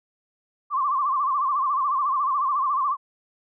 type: tone with vibrato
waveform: sine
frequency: 1108.7 Hz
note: C#6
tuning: in tune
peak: -20 dBFS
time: 0.7-2.97 s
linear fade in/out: 50 ms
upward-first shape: sine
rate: 14 Hz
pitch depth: 120 cents each way
effects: none